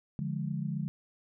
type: chord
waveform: sine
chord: D diminished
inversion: none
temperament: equal with one note detuned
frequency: 146.83 / 174.61 / 208.9 Hz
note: D3 / F3 / Ab3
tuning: 0 / 0 / +10 cents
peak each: -34 / -36 / -37 dBFS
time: 0.19-0.88 s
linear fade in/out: 0 ms
effects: none